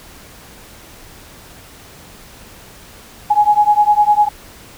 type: beating tone pair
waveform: sine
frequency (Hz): 830.6 / 840.5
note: G#5 / G#5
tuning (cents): 0 / +20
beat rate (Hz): 9.9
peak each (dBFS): -12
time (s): 3.3-4.29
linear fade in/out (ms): 10
effects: pink hiss -40 dBFS RMS until 4.77 s